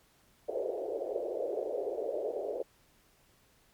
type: band-pass noise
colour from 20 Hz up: pink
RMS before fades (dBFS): -35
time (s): 0.48-2.63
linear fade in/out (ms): 10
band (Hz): 390 to 620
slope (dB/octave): 48
effects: pink hiss -66 dBFS RMS until 3.73 s + MP3 96 kbps